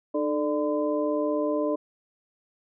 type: tone cluster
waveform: sine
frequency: 302.8 / 438.6 / 593 / 1019 Hz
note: D#4 / A4 / D5 / C6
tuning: -47 / -6 / +17 / -46 cents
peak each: -27 / -30 / -27 / -35 dBFS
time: 0.14-1.76 s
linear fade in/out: 10 ms
effects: none